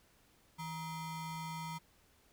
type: ring-modulated tone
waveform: square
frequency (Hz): 554.4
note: C#5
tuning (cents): 0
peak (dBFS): -38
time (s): 0.58-1.79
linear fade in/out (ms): 20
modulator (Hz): 392
effects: pink hiss -68 dBFS RMS until 2.32 s